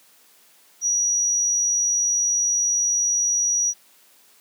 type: tone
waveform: sine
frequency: 5800 Hz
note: F#8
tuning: 35 cents flat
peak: -18 dBFS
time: 0.81-3.74 s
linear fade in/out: 50 ms
effects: white hiss -55 dBFS RMS until 4.4 s + high-pass 200 Hz 12 dB/octave